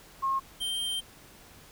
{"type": "tone pair in turn", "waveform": ["sine", "square"], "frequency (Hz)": [1077, 3152], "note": ["C6", "G7"], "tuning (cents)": [50, 9], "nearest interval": "octave + perfect fifth", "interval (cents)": 1859, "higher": "second", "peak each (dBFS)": [-25, -30], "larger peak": "first", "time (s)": [[0.22, 0.4], [0.6, 1.01]], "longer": "second", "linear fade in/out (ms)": 20, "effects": ["pink hiss -53 dBFS RMS until 1.71 s"]}